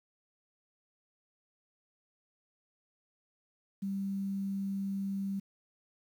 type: tone with quantisation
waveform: sine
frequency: 196 Hz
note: G3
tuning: in tune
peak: -32 dBFS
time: 3.82-5.4 s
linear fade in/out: 10 ms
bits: 10
effects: none